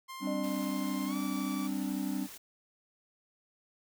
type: tone with pitch glide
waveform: sawtooth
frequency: 1054 to 1156.1 Hz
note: C6 to D6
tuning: +12 to -28 cents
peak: -38 dBFS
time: 0.08-1.68 s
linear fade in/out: 20 ms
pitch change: +160 cents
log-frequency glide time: 1.06-1.16 s
type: chord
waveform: triangle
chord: G suspended fourth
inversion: none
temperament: equal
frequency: 196 / 261.6 / 293.7 Hz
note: G3 / C4 / D4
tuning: 0 / 0 / 0 cents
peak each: -34 dBFS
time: 0.2-2.28 s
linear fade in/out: 50 ms
type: tone with exponential decay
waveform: sine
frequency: 602 Hz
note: D5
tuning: 43 cents sharp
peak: -35 dBFS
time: 0.27-2.11 s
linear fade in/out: 2 ms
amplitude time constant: 400 ms
type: noise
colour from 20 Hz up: white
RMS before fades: -48 dBFS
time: 0.43-2.38 s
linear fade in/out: 10 ms
effects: none